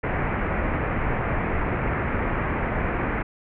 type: low-pass noise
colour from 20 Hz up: pink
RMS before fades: -25 dBFS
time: 0.03-3.23 s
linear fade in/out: 10 ms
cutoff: 2300 Hz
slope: 48 dB/octave
effects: none